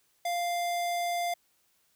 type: tone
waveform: square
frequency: 697 Hz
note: F5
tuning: 4 cents flat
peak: -29 dBFS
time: 0.25-1.34 s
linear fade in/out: 5 ms
effects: white hiss -70 dBFS RMS until 1.95 s